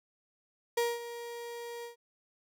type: tone with ADSR envelope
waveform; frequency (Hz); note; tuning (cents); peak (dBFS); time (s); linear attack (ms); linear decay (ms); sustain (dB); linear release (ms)
35% pulse; 472; A#4; +22; -24; 0.77-1.96; 7; 210; -14; 120
effects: none